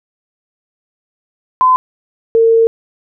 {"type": "tone pair in turn", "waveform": "sine", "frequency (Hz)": [1021, 454.8], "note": ["C6", "A#4"], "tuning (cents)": [-43, -43], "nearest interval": "octave + major second", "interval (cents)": 1400, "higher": "first", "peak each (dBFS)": -6, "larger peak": "neither", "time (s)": [[1.61, 1.76], [2.35, 2.67]], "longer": "second", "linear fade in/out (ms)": 0, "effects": []}